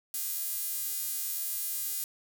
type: tone with high-pass filter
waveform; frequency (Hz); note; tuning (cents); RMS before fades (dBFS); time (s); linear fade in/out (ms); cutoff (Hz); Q
sawtooth; 409; G#4; -26; -34; 0.14-2.04; 2; 11000; 0.71
effects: none